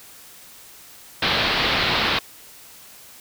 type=low-pass noise; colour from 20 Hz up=white; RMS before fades=-21 dBFS; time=1.22-2.19 s; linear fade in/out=5 ms; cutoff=4400 Hz; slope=48 dB/octave; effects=white hiss -45 dBFS RMS until 3.2 s